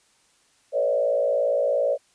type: tone with frequency modulation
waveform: sine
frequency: 562 Hz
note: C#5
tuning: 24 cents sharp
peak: -19 dBFS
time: 0.72-1.98 s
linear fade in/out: 50 ms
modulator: 57.4 Hz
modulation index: 1.2
effects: white hiss -62 dBFS RMS until 2.14 s + resampled to 22050 Hz